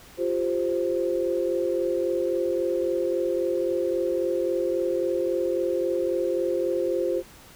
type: chord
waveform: sine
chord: F suspended second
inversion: none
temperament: just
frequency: 349.2 / 392.9 / 523.8 Hz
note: F4 / G4 / C5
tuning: 0 / +4 / +2 cents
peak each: -26 / -29 / -26 dBFS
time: 0.17-7.23 s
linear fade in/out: 50 ms
effects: pink hiss -49 dBFS RMS until 7.55 s